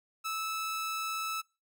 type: tone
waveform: sawtooth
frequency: 1309 Hz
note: E6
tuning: 13 cents flat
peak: -29 dBFS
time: 0.24-1.42 s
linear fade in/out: 20 ms
effects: noise-tail reverb RT60 0.3 s tail -24 dB re dry